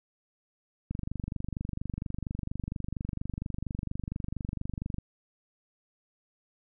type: click train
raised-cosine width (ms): 5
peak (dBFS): -21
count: 100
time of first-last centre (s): 0.91-4.984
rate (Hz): 24.3
effects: none